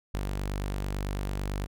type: tone with ADSR envelope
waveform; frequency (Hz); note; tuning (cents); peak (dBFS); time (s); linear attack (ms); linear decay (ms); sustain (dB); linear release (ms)
sawtooth; 49; G1; 0; -24; 0.14-1.67; 3; 56; -2; 28
effects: none